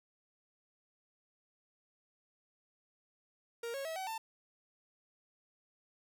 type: tone with pitch steps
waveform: 45% pulse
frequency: 467.2 / 549.2 / 645.6 / 759 / 892.2 Hz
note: A#4 / C#5 / E5 / F#5 / A5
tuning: +4 / -16 / -36 / +44 / +24 cents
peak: -38 dBFS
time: 3.63-4.18 s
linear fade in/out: 5 ms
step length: 110 ms
effects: none